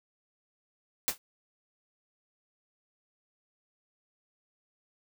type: noise with exponential decay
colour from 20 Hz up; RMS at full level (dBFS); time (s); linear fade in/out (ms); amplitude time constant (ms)
white; -23; 1.08-1.18; 0; 20
effects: none